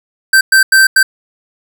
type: tone bursts at uneven times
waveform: square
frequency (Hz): 1558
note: G6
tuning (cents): -11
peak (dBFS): -5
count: 4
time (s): 0.33-0.41 / 0.52-0.63 / 0.72-0.87 / 0.96-1.03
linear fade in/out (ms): 5
effects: none